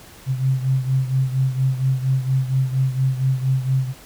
sine beating tone pair, 130.81 / 135.11 Hz, C3 / C#3, 0 / -44 cents, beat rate 4.3 Hz, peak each -18 / -23 dBFS, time 0.26-3.94 s, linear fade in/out 50 ms, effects pink hiss -44 dBFS RMS until 4.05 s

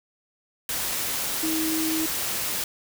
sine tone in noise, 318.6 Hz, D#4, 41 cents sharp, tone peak -25 dBFS, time 1.43-2.06 s, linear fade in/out 2 ms, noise white, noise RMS -28 dBFS, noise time 0.69-2.64 s, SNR 0 dB, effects none

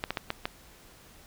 clicks, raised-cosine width 0.3 ms, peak -13 dBFS, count 5, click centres 0.039 / 0.106 / 0.172 / 0.304 / 0.455 s, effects pink hiss -54 dBFS RMS until 1.26 s

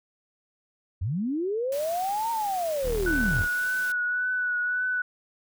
sine linear two-way sweep, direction up then down, 76.6 to 932.3 to 76.6 Hz, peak -25 dBFS, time 1.01-3.43 s, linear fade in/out 10 ms, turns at 2.31 s
white noise, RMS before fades -41 dBFS, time 1.72-3.92 s, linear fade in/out 2 ms
35% pulse tone, 39 Hz, D#1, 5 cents sharp, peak -27 dBFS, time 2.82-3.48 s, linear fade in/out 50 ms
sine tone with vibrato, 1480 Hz, F#6, in tune, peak -24 dBFS, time 3.06-5.02 s, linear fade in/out 5 ms, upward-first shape triangle, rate 1.8 Hz, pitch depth 29 cents each way
effects none

